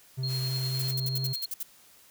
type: tone with pitch glide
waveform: triangle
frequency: 130.81 to 131.95 Hz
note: C3 to C3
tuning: 0 to +15 cents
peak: -27 dBFS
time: 0.17-1.34 s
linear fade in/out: 20 ms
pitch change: +15 cents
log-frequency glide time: 0.59-1.22 s
type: tone with tremolo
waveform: sine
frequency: 4244 Hz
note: C8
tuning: 24 cents sharp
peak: -31 dBFS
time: 0.23-1.46 s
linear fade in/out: 5 ms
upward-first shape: sine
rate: 10 Hz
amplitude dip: 45%
type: noise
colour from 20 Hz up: white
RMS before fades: -42 dBFS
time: 0.26-0.95 s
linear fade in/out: 50 ms
type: noise bursts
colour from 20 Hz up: violet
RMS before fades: -33 dBFS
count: 10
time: 0.79-1.631 s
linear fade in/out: 5 ms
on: 31 ms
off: 59 ms
effects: white hiss -57 dBFS RMS until 2.1 s